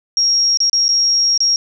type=tone with dropouts; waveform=sine; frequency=5590 Hz; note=F8; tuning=1 cent sharp; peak=-11 dBFS; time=0.17-1.56 s; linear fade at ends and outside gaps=1 ms; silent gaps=0.573-0.603 / 0.697-0.73 / 0.882-0.89 / 1.377-1.404 s; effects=none